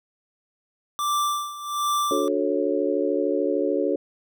square tone with tremolo, 1174.7 Hz, D6, in tune, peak -21 dBFS, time 0.99-2.28 s, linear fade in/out 0 ms, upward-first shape sine, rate 1.3 Hz, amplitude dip 80%
sine chord, D major seventh, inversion none, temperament just, 293.7 / 367.1 / 440.5 / 550.6 Hz, D4 / F#4 / A4 / C#5, 0 / -14 / +2 / -12 cents, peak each -26 dBFS, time 2.11-3.96 s, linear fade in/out 2 ms
effects none

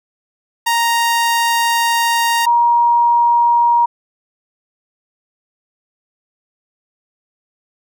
sawtooth / sine tone pair in turn, 932.3 / 947 Hz, A#5 / A#5, 0 / +27 cents, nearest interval unison, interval 27 cents, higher second, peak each -9 dBFS, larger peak neither, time 0.66-2.46 / 2.46-3.86 s, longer first, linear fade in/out 10 ms, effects none

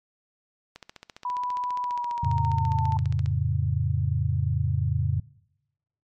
click train, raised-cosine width 0.2 ms, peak -24 dBFS, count 38, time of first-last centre 0.76-3.26 s, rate 14.8 Hz
sine tone with pitch glide, 987.8 to 890.3 Hz, B5 to A5, 0 to +20 cents, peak -26 dBFS, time 1.25-2.97 s, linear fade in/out 2 ms, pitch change -180 cents, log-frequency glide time 1.81-2.82 s
sine chord, F augmented, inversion none, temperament equal, 87.31 / 110 / 138.59 Hz, F2 / A2 / C#3, 0 / 0 / 0 cents, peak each -26 dBFS, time 2.23-5.2 s, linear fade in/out 5 ms
effects noise-tail reverb RT60 0.9 s tail -22 dB re dry + MP3 64 kbps

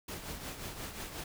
pink noise with tremolo, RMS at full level -40 dBFS, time 0.08-1.24 s, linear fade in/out 5 ms, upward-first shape triangle, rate 5.6 Hz, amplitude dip 60%, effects none

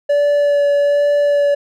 triangle tone with vibrato, 576 Hz, D5, 34 cents flat, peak -9 dBFS, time 0.09-1.55 s, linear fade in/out 10 ms, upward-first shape sine, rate 1.2 Hz, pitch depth 11 cents each way, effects none

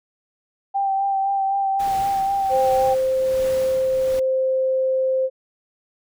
sine tone with vibrato, 784 Hz, G5, in tune, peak -18 dBFS, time 0.74-2.95 s, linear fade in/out 20 ms, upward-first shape sine, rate 3.9 Hz, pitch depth 20 cents each way
pink noise with tremolo, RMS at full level -35 dBFS, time 1.79-4.2 s, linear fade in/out 10 ms, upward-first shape sine, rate 1.3 Hz, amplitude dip 55%
sine tone, 523.3 Hz, C5, in tune, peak -17 dBFS, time 2.49-5.3 s, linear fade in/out 50 ms
effects none

